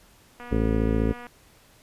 click train, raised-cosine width 0.5 ms, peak -27 dBFS, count 211, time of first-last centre 0.4-1.268 s, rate 242 Hz
harmonic tone, 55 Hz, A1, in tune, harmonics 1 / 2 / 3 / 4 / 5 / 6 / 7 / 8 / 9 / 10, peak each -25 / -28 / -34 / -27 / -28 / -38 / -33 / -30 / -36 / -41 dBFS, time 0.51-1.13 s, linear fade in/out 10 ms
effects pink hiss -56 dBFS RMS until 1.82 s + resampled to 32000 Hz

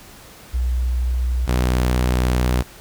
sine / sawtooth tone pair in turn, 61.74 / 62.02 Hz, B1 / B1, 0 / +8 cents, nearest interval unison, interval 8 cents, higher second, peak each -17 / -12 dBFS, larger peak second, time 0.53-1.47 / 1.47-2.63 s, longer second, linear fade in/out 20 ms, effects pink hiss -43 dBFS RMS until 2.8 s

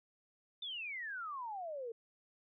sine exponential sweep, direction down, 3609 to 444 Hz, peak -40 dBFS, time 0.62-1.92 s, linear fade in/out 5 ms, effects none

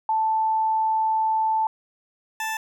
sine / 20% pulse tone pair in turn, 880 / 880 Hz, A5 / A5, 0 / 0 cents, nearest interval unison, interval 0 cents, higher neither, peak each -19 / -21 dBFS, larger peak first, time 0.09-1.67 / 2.4-2.57 s, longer first, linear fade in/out 2 ms, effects none

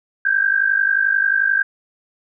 sine tone pair together, 1560.7 / 1612 Hz, G6 / G6, -8 / +48 cents, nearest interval minor second, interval 56 cents, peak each -17 dBFS, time 0.25-1.63 s, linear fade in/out 5 ms, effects none

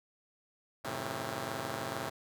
5% pulse chord, F# diminished seventh, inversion none, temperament just, 92.5 / 111 / 133.2 / 159.84 Hz, F#2 / A2 / C3 / Eb3, 0 / +16 / +31 / +47 cents, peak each -35 / -30 / -29 / -32 dBFS, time 0.84-2.1 s, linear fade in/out 10 ms, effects none

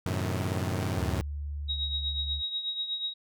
sawtooth chord, F# diminished seventh, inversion none, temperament equal with one note detuned, 92.5 / 110 / 129.53 / 155.56 Hz, F#2 / A2 / C3 / Eb3, 0 / 0 / -17 / 0 cents, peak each -27 / -30 / -33 / -33 dBFS, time 0.06-1.21 s, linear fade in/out 0 ms
sine tone, 72.7 Hz, D2, 17 cents flat, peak -32 dBFS, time 0.95-2.43 s, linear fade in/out 50 ms
sine tone with tremolo, 3800 Hz, A#7, 33 cents sharp, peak -27 dBFS, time 1.68-3.14 s, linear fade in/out 20 ms, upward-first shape triangle, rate 8.2 Hz, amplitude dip 70%
effects none

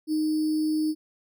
sine tone with sample-and-hold, 309.5 Hz, D#4, 9 cents flat, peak -22 dBFS, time 0.07-0.95 s, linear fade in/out 50 ms, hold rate 4900 Hz, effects none

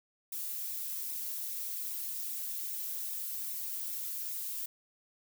violet noise with flanger, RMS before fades -38 dBFS, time 0.32-4.66 s, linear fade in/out 5 ms, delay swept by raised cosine 0.63 to 6.03 ms, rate 2.5 Hz, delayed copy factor -0.7, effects none

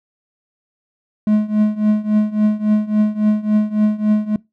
triangle tone with tremolo, 212.3 Hz, G#3, 38 cents sharp, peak -7 dBFS, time 1.27-4.36 s, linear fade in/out 2 ms, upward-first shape triangle, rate 3.6 Hz, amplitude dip 90%, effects noise-tail reverb RT60 0.2 s tail -22 dB re dry

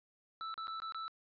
square tone with dropouts, 1318.5 Hz, E6, in tune, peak -40 dBFS, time 0.41-1.08 s, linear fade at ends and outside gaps 0 ms, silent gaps 0.541-0.578 / 0.671-0.68 / 0.801-0.82 / 0.922-0.946 s, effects resampled to 11025 Hz + 13-bit

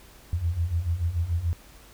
sine beating tone pair, 80.6 / 87.5 Hz, E2 / F2, -38 / +4 cents, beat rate 6.9 Hz, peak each -29 / -25 dBFS, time 0.33-1.53 s, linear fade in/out 0 ms, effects added 50 Hz sine -53 dBFS peak until 1.93 s + pink hiss -52 dBFS RMS until 1.93 s

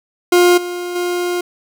40% pulse tone with level steps, 354.1 Hz, F4, 24 cents sharp, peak -7 / -21 / -16 dBFS, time 0.32-1.41 s, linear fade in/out 5 ms, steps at 0.57 / 0.95 s, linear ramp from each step 10 ms, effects none

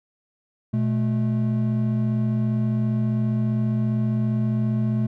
triangle tone pair together, 121.1 / 216.1 Hz, B2 / A3, -34 / -31 cents, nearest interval minor seventh, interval 1003 cents, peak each -20 / -21 dBFS, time 0.73-5.07 s, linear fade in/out 10 ms, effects none

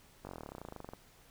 slowing click train, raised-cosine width 1 ms, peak -30 dBFS, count 23, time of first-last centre 0.25-0.935 s, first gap 20 ms, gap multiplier 1.04, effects pink hiss -62 dBFS RMS until 1.3 s

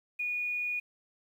sine tone with quantisation, 2454 Hz, D#7, 25 cents flat, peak -30 dBFS, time 0.19-0.8 s, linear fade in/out 10 ms, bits 10, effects none

